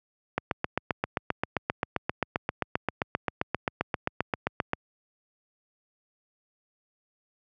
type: click train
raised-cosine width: 0.5 ms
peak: -10 dBFS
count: 34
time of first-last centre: 0.38-4.734 s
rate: 7.58 Hz
effects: high-pass 80 Hz 12 dB/octave